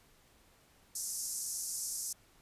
pink band-pass noise, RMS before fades -39 dBFS, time 0.95-2.13 s, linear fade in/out 5 ms, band 5500 to 12000 Hz, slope 48 dB/octave, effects pink hiss -65 dBFS RMS until 2.41 s + resampled to 32000 Hz

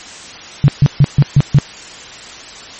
sine tone bursts, 141.7 Hz, C#3, 38 cents sharp, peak -3 dBFS, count 6, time 0.64-1.586 s, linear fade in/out 0 ms, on 41 ms, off 140 ms, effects white hiss -32 dBFS RMS until 2.79 s + MP3 32 kbps

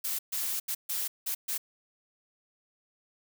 blue noise bursts at uneven times, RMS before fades -32 dBFS, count 6, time 0.04-0.19 / 0.32-0.6 / 0.68-0.75 / 0.89-1.08 / 1.26-1.35 / 1.48-1.58 s, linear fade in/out 10 ms, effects none

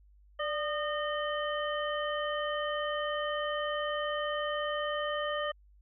harmonic tone with a mistuned harmonic, 612 Hz, D#5, 29 cents flat, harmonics 1 / 2 / 3 / 5, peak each -33 / -36 / -38 / -40 dBFS, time 0.39-5.52 s, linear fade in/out 10 ms, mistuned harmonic 1, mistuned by -65 cents, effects added 50 Hz sine -57 dBFS peak until 5.81 s

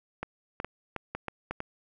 clicks, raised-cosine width 0.5 ms, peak -18 dBFS, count 8, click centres 0.23 / 0.601 / 0.646 / 0.963 / 1.15 / 1.283 / 1.51 / 1.604 s, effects none

